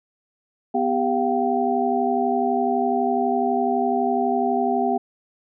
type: tone cluster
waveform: sine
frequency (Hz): 248.9 / 396.1 / 700 / 772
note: B3 / G4 / F5 / G5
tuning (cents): +14 / +18 / +4 / -27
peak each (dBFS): -24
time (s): 0.74-4.98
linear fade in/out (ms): 10
effects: none